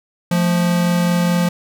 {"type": "tone pair together", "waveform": "square", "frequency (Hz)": [174.61, 219.2], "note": ["F3", "A3"], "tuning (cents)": [0, -6], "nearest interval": "major third", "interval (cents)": 394, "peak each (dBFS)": [-15, -24], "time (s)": [0.31, 1.49], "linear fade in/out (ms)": 5, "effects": []}